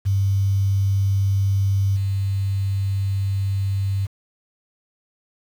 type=tone with level steps; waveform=sine; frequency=98 Hz; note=G2; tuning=in tune; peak=-16 / -19 dBFS; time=0.05-4.07 s; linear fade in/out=20 ms; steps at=1.96 s; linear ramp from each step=10 ms; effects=7-bit